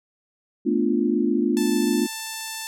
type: chord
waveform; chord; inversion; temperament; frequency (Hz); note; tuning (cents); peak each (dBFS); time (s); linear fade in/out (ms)
sine; B half-diminished seventh; third; equal; 220 / 246.9 / 293.7 / 349.2; A3 / B3 / D4 / F4; 0 / 0 / 0 / 0; -24; 0.65-2.07; 20
type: tone with pitch glide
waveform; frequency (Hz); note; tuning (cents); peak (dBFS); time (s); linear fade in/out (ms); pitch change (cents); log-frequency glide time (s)
5% pulse; 880 to 885.6; A5 to A5; 0 to +11; -18; 1.57-2.67; 0; +11; 1.72-2.1
effects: none